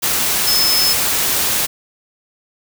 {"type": "tone in noise", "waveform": "sine", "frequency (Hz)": 5200, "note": "E8", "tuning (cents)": -24, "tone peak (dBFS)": -14, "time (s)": [0.46, 0.94], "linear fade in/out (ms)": 20, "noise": "white", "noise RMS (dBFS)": -17, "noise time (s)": [0.02, 1.67], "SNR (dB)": 0, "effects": []}